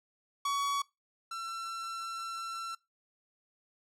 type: tone pair in turn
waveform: 45% pulse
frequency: 1126 / 1347.2 Hz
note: C#6 / E6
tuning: +27 / +37 cents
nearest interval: minor third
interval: 310 cents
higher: second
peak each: -29 / -37 dBFS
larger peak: first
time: 0.45-0.82 / 1.31-2.75 s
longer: second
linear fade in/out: 5 ms
effects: noise-tail reverb RT60 0.2 s tail -21 dB re dry + low-pass 10000 Hz 12 dB/octave